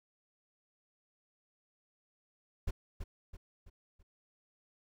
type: noise with echo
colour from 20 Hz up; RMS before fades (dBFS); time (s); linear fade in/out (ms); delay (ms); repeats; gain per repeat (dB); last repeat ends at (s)
brown; -32; 2.67-2.71; 10; 330; 4; -7; 4.03
effects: none